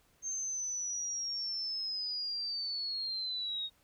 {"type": "linear sweep", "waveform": "sine", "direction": "down", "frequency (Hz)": [6380, 3729], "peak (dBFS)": -34, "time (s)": [0.22, 3.7], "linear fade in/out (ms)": 50, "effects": ["pink hiss -69 dBFS RMS until 3.83 s"]}